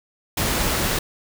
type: noise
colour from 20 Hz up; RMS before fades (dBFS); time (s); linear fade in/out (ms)
pink; -22; 0.37-0.99; 5
effects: none